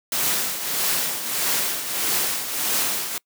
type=noise with tremolo; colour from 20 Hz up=white; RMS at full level=-21 dBFS; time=0.12-3.18 s; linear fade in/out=2 ms; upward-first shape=triangle; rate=1.6 Hz; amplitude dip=65%; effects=noise-tail reverb RT60 0.1 s tail -25 dB re dry + high-pass 150 Hz 12 dB/octave